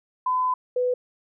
sine tone pair in turn, 1012 / 497.7 Hz, B5 / B4, +42 / +13 cents, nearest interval octave, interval 1229 cents, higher first, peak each -20 dBFS, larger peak neither, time 0.26-0.54 / 0.76-0.94 s, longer first, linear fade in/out 5 ms, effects none

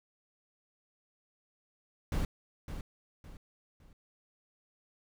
brown noise with echo, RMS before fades -31 dBFS, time 2.12-2.25 s, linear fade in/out 2 ms, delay 560 ms, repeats 3, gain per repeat -9 dB, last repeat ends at 3.93 s, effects none

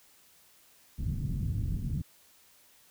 white low-pass noise, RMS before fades -32 dBFS, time 0.98-2.02 s, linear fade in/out 5 ms, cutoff 160 Hz, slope 24 dB/octave, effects white hiss -61 dBFS RMS until 2.9 s

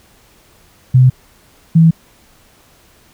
sine tone pair in turn, 128.2 / 163.43 Hz, C3 / E3, -35 / -15 cents, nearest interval major third, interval 420 cents, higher second, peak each -4 dBFS, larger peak neither, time 0.94-1.1 / 1.75-1.91 s, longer neither, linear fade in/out 10 ms, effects pink hiss -49 dBFS RMS until 3.13 s

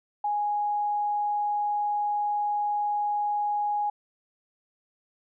sine tone, 829 Hz, G#5, 3 cents flat, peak -24 dBFS, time 0.24-3.9 s, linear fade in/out 5 ms, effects none

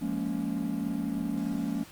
triangle chord, Bb minor seventh, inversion second, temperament just, 174.81 / 209.8 / 233.1 / 279.7 Hz, F3 / Ab3 / Bb3 / Db4, +2 / +18 / 0 / +16 cents, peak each -34 / -32 / -32 / -31 dBFS, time 0.01-1.84 s, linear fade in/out 10 ms, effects pink hiss -50 dBFS RMS until 1.91 s + Opus 32 kbps

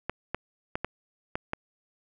clicks, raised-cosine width 0.5 ms, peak -14 dBFS, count 6, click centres 0.096 / 0.346 / 0.755 / 0.846 / 1.355 / 1.534 s, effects none

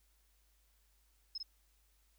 sine tone with echo, 5160 Hz, E8, 38 cents flat, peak -38 dBFS, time 1.35-1.38 s, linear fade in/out 5 ms, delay 50 ms, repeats 1, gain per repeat -2 dB, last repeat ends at 1.43 s, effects added 51 Hz sine -70 dBFS peak until 2.18 s + white hiss -75 dBFS RMS until 2.18 s

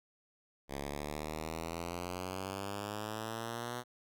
5% pulse exponential sweep, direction up, 68.9 to 123.47 Hz, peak -27 dBFS, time 0.68-3.84 s, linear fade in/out 50 ms, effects none

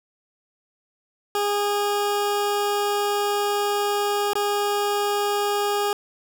20% pulse tone with dropouts, 409.8 Hz, G#4, 23 cents flat, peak -16 dBFS, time 1.35-5.93 s, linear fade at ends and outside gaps 1 ms, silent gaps 4.333-4.354 s, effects none

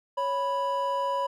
triangle tone pair together, 554.4 / 987.8 Hz, C#5 / B5, 0 / 0 cents, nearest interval minor seventh, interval 1000 cents, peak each -28 / -25 dBFS, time 0.17-1.27 s, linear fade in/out 10 ms, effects none

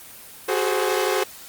sawtooth tone cluster, 371.5 / 403.8 / 423.9 / 522 Hz, F#4 / G#4 / G#4 / C5, +7 / -49 / +35 / -4 cents, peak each -20 / -26 / -21 / -22 dBFS, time 0.48-1.24 s, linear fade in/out 10 ms, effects white hiss -42 dBFS RMS until 1.48 s + Opus 24 kbps

